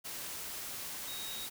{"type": "tone in noise", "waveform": "sine", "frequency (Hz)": 3774, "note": "A#7", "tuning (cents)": 21, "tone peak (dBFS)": -43, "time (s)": [1.07, 1.47], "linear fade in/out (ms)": 20, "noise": "white", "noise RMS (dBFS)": -42, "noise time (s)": [0.04, 1.5], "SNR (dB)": -4, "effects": []}